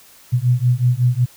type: beating tone pair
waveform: sine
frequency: 121 / 126.4 Hz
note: B2 / B2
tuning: -35 / +41 cents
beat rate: 5.4 Hz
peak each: -16 dBFS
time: 0.32-1.26 s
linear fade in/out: 20 ms
effects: white hiss -47 dBFS RMS until 1.36 s